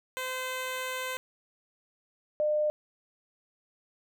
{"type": "tone pair in turn", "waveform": ["10% pulse", "sine"], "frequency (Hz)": [514, 603.6], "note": ["C5", "D5"], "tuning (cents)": [-31, 47], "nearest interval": "minor third", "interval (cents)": 278, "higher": "second", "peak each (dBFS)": -24, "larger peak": "neither", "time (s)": [[0.17, 1.17], [2.4, 2.7]], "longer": "first", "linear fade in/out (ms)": 0, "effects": []}